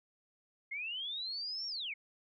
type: linear two-way sweep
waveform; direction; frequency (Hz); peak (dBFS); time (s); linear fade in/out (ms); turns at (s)
sine; up then down; 2093 to 5588 to 2093; -37; 0.71-1.94; 10; 1.67
effects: none